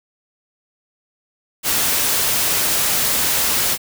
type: noise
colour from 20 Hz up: white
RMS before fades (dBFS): -18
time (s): 1.63-3.78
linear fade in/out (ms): 50
effects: none